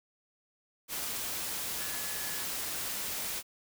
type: tone in noise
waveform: sine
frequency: 1704 Hz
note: G#6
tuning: 44 cents sharp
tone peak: -46 dBFS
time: 1.77-2.46 s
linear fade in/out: 50 ms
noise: white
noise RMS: -36 dBFS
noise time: 0.88-3.43 s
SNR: -13 dB
effects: none